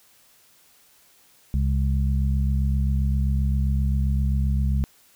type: harmonic tone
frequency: 67.6 Hz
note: C#2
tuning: 43 cents flat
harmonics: 1 / 2 / 3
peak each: -20 / -26 / -30 dBFS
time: 1.54-4.84 s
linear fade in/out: 0 ms
effects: white hiss -57 dBFS RMS until 5.15 s